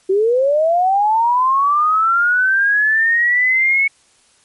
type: linear sweep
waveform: sine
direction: up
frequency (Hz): 370.5 to 2217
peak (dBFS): -11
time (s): 0.09-3.88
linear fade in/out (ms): 10
effects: white hiss -54 dBFS RMS until 4.44 s + MP3 48 kbps